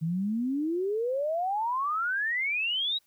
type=exponential sweep; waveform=sine; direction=up; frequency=155.56 to 3900 Hz; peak=-26 dBFS; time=0.01-2.99 s; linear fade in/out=20 ms; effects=white hiss -69 dBFS RMS until 3.06 s